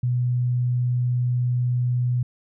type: tone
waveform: sine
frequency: 123.47 Hz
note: B2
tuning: in tune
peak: -19 dBFS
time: 0.03-2.23 s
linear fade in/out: 5 ms
effects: none